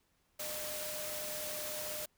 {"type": "tone in noise", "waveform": "sine", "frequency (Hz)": 607, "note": "D#5", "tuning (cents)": -43, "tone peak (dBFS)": -44, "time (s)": [0.39, 2.06], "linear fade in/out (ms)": 10, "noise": "white", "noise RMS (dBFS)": -41, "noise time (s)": [0.39, 2.06], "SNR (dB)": -6, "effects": ["pink hiss -75 dBFS RMS until 2.17 s"]}